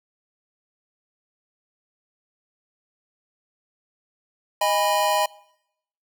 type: chord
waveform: square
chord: G# minor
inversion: second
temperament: equal with one note detuned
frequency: 622.3 / 818.2 / 987.8 Hz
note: D#5 / G#5 / B5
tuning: 0 / -26 / 0 cents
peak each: -24 dBFS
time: 4.61-5.26 s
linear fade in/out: 5 ms
effects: noise-tail reverb RT60 0.8 s tail -23 dB re dry